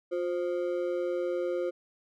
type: ring-modulated tone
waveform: triangle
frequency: 440 Hz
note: A4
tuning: in tune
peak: -23 dBFS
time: 0.11-1.71 s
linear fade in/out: 20 ms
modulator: 84.5 Hz
effects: none